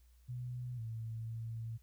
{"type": "tone with pitch steps", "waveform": "sine", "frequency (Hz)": [123.7, 112.8, 113.7], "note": ["B2", "A2", "A#2"], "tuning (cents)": [3, 44, -43], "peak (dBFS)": -39, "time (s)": [0.28, 1.78], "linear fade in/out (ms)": 20, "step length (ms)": 500, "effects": ["added 60 Hz sine -61 dBFS peak until 1.82 s", "white hiss -75 dBFS RMS until 1.82 s"]}